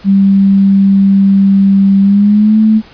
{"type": "tone with pitch glide", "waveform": "sine", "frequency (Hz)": [196, 217.5], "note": ["G3", "A3"], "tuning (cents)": [0, -20], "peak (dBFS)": -4, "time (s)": [0.04, 2.82], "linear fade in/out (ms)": 50, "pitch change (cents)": 180, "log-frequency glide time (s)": [2.01, 2.58], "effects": ["pink hiss -38 dBFS RMS until 2.93 s", "resampled to 11025 Hz"]}